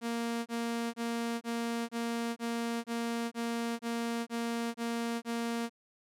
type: tone bursts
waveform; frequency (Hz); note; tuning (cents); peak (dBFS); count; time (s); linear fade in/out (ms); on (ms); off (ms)
sawtooth; 233.1; A#3; 0; -28; 12; 0.01-5.696; 50; 450; 26
effects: low-pass 12000 Hz 12 dB/octave